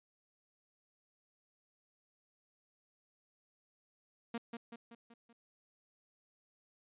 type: tone with echo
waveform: sawtooth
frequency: 233.1 Hz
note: A#3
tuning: in tune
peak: -33 dBFS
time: 4.34-4.38 s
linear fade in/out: 5 ms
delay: 190 ms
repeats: 5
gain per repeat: -5 dB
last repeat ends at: 5.33 s
effects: resampled to 8000 Hz